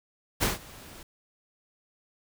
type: noise with ADSR envelope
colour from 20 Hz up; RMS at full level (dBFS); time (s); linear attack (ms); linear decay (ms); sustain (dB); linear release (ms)
pink; -24; 0.4-1.03; 28; 150; -23; 3
effects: none